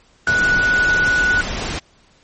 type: tone in noise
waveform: sine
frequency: 1473 Hz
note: F#6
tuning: 8 cents flat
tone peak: -13 dBFS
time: 0.27-1.41 s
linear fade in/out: 2 ms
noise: pink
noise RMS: -24 dBFS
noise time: 0.27-1.79 s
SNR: +8 dB
effects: pink hiss -54 dBFS RMS until 2.23 s + MP3 32 kbps